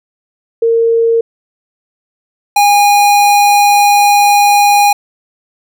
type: tone pair in turn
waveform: sine / square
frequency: 459.1 / 818 Hz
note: A#4 / G#5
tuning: -26 / -26 cents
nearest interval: minor seventh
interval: 1000 cents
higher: second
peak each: -7 / -6 dBFS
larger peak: second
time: 0.62-1.21 / 2.56-4.93 s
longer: second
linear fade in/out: 5 ms
effects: none